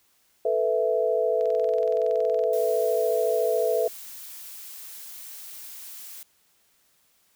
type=chord; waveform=sine; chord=A suspended second; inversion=none; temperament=equal; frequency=440 / 493.9 / 659.3 Hz; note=A4 / B4 / E5; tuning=0 / 0 / 0 cents; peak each=-25 dBFS; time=0.45-3.88 s; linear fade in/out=5 ms
type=click train; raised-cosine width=0.2 ms; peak=-29 dBFS; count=23; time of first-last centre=1.41-2.438 s; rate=21.4 Hz
type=noise; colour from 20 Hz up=blue; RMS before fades=-41 dBFS; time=2.53-6.23 s; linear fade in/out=2 ms
effects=white hiss -65 dBFS RMS until 7.35 s